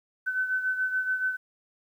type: beating tone pair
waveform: sine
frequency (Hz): 1515 / 1522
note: F#6 / F#6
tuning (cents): +40 / +48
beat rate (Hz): 7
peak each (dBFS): -26 / -33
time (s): 0.26-1.37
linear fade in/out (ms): 20
effects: 10-bit